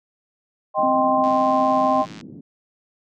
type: chord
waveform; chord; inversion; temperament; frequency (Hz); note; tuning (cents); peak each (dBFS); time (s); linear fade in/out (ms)
sine; C minor; first; equal; 622.3 / 784 / 1046.5; Eb5 / G5 / C6; 0 / 0 / 0; -20; 0.74-2.06; 50
type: band-pass noise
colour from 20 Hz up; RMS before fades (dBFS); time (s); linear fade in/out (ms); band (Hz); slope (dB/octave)
pink; -39; 0.77-2.41; 10; 160 to 310; 24
type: tone with tremolo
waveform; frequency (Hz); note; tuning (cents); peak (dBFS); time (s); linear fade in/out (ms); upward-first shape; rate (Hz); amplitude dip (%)
sine; 261.6; C4; 0; -21; 0.83-2.02; 2; triangle; 14; 25
type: click train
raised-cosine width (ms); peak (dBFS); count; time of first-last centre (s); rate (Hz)
0.2; -23; 103; 1.24-2.211; 105
effects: MP3 96 kbps